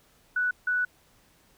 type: tone bursts at uneven times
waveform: sine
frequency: 1480 Hz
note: F#6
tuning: in tune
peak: -23 dBFS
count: 2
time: 0.36-0.51 / 0.67-0.85 s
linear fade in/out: 5 ms
effects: pink hiss -62 dBFS RMS until 1.57 s